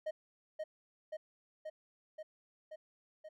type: tone with echo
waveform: triangle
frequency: 622.3 Hz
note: D#5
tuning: in tune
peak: -33 dBFS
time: 0.06-0.11 s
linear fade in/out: 10 ms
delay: 530 ms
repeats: 6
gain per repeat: -2 dB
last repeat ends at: 3.29 s
effects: none